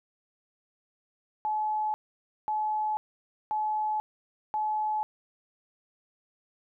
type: tone bursts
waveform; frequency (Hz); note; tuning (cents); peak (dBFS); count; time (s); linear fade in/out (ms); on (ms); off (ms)
sine; 856; A5; -48; -26; 4; 1.45-5.03; 0; 490; 540
effects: none